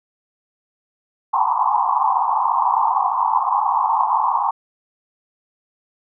white band-pass noise, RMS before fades -18 dBFS, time 1.33-4.51 s, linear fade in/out 10 ms, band 780 to 1100 Hz, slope 96 dB/octave, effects none

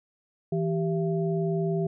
sine tone cluster, 163.9 / 390.7 / 674 Hz, E3 / G4 / E5, -10 / -6 / +38 cents, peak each -26 / -28 / -35 dBFS, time 0.52-1.87 s, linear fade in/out 5 ms, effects none

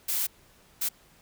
blue noise bursts at uneven times, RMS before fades -28 dBFS, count 2, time 0.08-0.27 / 0.81-0.89 s, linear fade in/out 10 ms, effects pink hiss -59 dBFS RMS until 1.21 s

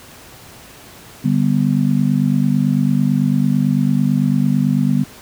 sine chord, G major, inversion second, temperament just, 147 / 196 / 245 Hz, D3 / G3 / B3, +2 / 0 / -14 cents, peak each -17 dBFS, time 1.24-5.04 s, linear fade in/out 10 ms, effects pink hiss -40 dBFS RMS until 5.21 s + high-pass 60 Hz 12 dB/octave

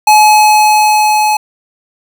square tone with level ramp, 851 Hz, G#5, 42 cents sharp, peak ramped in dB -3 to -9 dBFS, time 0.07-1.37 s, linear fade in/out 5 ms, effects none

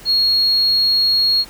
sine tone, 4300 Hz, C8, 47 cents sharp, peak -11 dBFS, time 0.05-1.45 s, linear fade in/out 50 ms, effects tanh soft clip ceiling -8 dBFS + pink hiss -40 dBFS RMS until 1.49 s

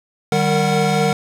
square tone cluster, 152.3 / 194.2 / 461.1 / 737 Hz, D#3 / G3 / A#4 / F#5, -37 / -16 / -19 / -7 cents, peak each -21 dBFS, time 0.32-1.13 s, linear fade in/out 2 ms, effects low-pass 9000 Hz 12 dB/octave + 7-bit

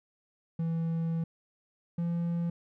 triangle tone pair in turn, 164.81 / 170.43 Hz, E3 / F3, 0 / -42 cents, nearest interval minor second, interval 58 cents, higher second, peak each -26 dBFS, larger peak neither, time 0.59-1.24 / 1.98-2.5 s, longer first, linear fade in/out 5 ms, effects none

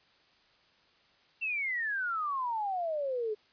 sine exponential sweep, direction down, 2719 to 415.3 Hz, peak -30 dBFS, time 1.41-3.35 s, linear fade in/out 20 ms, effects white hiss -65 dBFS RMS until 3.52 s + resampled to 11025 Hz

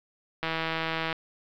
click train, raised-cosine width 0.3 ms, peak -13 dBFS, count 114, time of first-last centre 0.43-1.128 s, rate 162 Hz, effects low-pass 4000 Hz 12 dB/octave + 9-bit

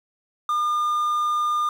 triangle tone with quantisation, 1209 Hz, D6, 50 cents sharp, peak -18 dBFS, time 0.49-1.69 s, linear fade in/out 2 ms, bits 8, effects none

